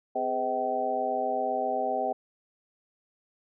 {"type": "harmonic tone with a mistuned harmonic", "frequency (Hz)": 127.8, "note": "C3", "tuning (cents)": -40, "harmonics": [2, 3, 4, 5, 6], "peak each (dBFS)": [-38, -35, -34, -31, -29], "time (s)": [0.15, 2.13], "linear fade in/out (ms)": 10, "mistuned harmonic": 3, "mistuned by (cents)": 130, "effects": []}